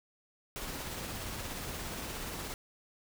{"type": "noise with tremolo", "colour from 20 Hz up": "pink", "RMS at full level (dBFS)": -39, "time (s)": [0.56, 2.54], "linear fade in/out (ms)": 0, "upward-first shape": "sine", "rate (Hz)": 17, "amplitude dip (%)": 25, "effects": []}